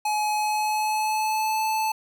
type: tone with pitch glide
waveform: square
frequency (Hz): 847 to 873.3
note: G#5 to A5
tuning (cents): +34 to -13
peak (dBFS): -23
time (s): 0.05-1.92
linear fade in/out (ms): 5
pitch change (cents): +53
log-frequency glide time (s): 0.33-1.64
effects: none